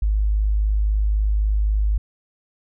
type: tone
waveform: sine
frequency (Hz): 51.9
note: G#1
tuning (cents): 0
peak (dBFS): -16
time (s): 0.02-1.98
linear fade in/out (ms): 5
effects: none